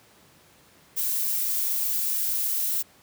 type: noise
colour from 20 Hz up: violet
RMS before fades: -26 dBFS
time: 0.96-2.83 s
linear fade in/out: 20 ms
effects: pink hiss -56 dBFS RMS until 3.02 s + high-pass 100 Hz 12 dB/octave